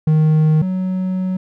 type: tone pair in turn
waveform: triangle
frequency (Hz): 155.56 / 185.9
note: D#3 / F#3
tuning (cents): 0 / +8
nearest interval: minor third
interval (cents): 308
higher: second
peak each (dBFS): -8 / -15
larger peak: first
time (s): 0.07-0.62 / 0.62-1.37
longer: second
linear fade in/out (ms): 5
effects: none